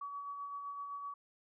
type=tone with tremolo; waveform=sine; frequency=1135 Hz; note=C#6; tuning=41 cents sharp; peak=-39 dBFS; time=0.01-1.14 s; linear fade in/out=5 ms; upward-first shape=sine; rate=7.8 Hz; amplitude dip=35%; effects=none